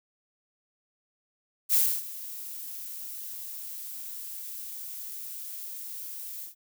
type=noise with ADSR envelope; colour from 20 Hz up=violet; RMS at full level=-21 dBFS; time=1.69-6.55 s; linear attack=49 ms; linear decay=280 ms; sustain=-18 dB; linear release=120 ms; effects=none